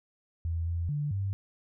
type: tone with pitch steps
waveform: sine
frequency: 83.1 / 84.9 / 146.6 / 98 Hz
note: E2 / F2 / D3 / G2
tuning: +15 / -48 / -3 / 0 cents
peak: -28 dBFS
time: 0.45-1.33 s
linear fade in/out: 0 ms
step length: 220 ms
effects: none